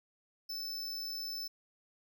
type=tone; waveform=square; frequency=5274 Hz; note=E8; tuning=in tune; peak=-38 dBFS; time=0.49-1.48 s; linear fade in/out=10 ms; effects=none